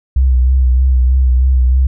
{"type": "tone with vibrato", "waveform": "sine", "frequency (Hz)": 63.9, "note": "C2", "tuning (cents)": -40, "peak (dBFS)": -7, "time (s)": [0.16, 1.87], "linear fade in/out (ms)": 5, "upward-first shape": "sine", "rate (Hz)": 3.2, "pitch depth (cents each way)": 44, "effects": []}